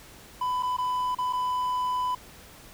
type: tone with dropouts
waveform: triangle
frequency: 1000 Hz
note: B5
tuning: 21 cents sharp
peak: -23 dBFS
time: 0.41-2.15 s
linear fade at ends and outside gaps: 5 ms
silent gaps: 0.626-0.631 / 0.768-0.784 / 1.149-1.185 / 1.327-1.332 s
effects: pink hiss -49 dBFS RMS until 2.73 s